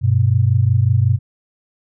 sine tone pair together, 98 / 123.47 Hz, G2 / B2, 0 / 0 cents, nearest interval major third, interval 400 cents, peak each -14 dBFS, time 0.01-1.19 s, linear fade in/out 50 ms, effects none

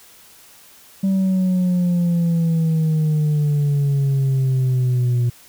sine exponential sweep, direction down, 194.2 to 120.2 Hz, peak -12 dBFS, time 1.03-5.3 s, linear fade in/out 10 ms, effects tanh soft clip ceiling -14 dBFS + white hiss -47 dBFS RMS until 5.48 s

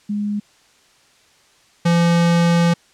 sine / square tone pair in turn, 206.7 / 170.55 Hz, G#3 / F3, -8 / -41 cents, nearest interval minor third, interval 333 cents, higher first, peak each -19 / -13 dBFS, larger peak second, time 0.09-0.4 / 1.85-2.74 s, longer second, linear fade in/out 10 ms, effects white hiss -54 dBFS RMS until 2.93 s + low-pass 7000 Hz 12 dB/octave

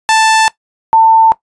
sawtooth / sine tone pair in turn, 882 / 894.8 Hz, A5 / A5, +4 / +29 cents, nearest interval unison, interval 25 cents, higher second, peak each -3 dBFS, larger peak neither, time 0.09-0.48 / 0.93-1.32 s, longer neither, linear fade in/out 0 ms, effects noise-tail reverb RT60 0.1 s tail -18 dB re dry + resampled to 22050 Hz

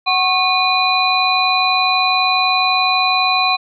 sine tone cluster, 746 / 1096 / 2449 / 4014 Hz, F#5 / C#6 / D#7 / B7, +14 / -20 / -28 / +27 cents, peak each -18 dBFS, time 0.06-3.57 s, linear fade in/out 20 ms, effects none

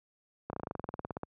slowing click train, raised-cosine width 1 ms, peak -22 dBFS, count 17, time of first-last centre 0.5-1.233 s, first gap 31 ms, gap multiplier 1.05, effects high-pass 80 Hz 12 dB/octave

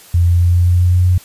sine tone with pitch steps, 86.3 / 86.85 / 87.4 / 87.96 / 88.52 / 89.09 / 89.65 / 90.22 Hz, F2 / F2 / F2 / F2 / F2 / F2 / F2 / F#2, -20 / -9 / +2 / +13 / +24 / +35 / +46 / -43 cents, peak -8 dBFS, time 0.14-1.18 s, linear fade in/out 5 ms, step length 130 ms, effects white hiss -41 dBFS RMS until 1.24 s + resampled to 32000 Hz

